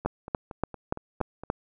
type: two click trains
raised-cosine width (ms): 1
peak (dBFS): -11 / -24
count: 6 / 7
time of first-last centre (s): 0.06-1.501 / 0.05-1.436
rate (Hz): 3.47 / 4.33
effects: none